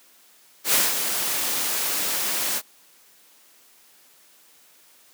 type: noise with ADSR envelope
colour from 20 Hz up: white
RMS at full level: -18 dBFS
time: 0.64-2.62 s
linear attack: 91 ms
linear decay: 200 ms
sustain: -7 dB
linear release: 54 ms
effects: white hiss -55 dBFS RMS until 5.13 s + high-pass 200 Hz 12 dB/octave